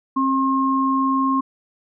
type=tone pair together; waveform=sine; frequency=267.3 / 1071 Hz; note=C4 / C6; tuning=+37 / +40 cents; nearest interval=2 octaves; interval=2403 cents; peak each=-19 dBFS; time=0.16-1.41 s; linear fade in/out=10 ms; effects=none